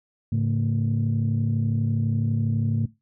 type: tone cluster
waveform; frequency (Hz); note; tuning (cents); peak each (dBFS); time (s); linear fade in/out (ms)
sine; 107.8 / 139.9 / 225.6; A2 / C#3 / A3; -35 / +16 / +44; -22 / -25 / -26; 0.32-2.86; 5
effects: noise-tail reverb RT60 0.2 s tail -17 dB re dry + tanh soft clip ceiling -14 dBFS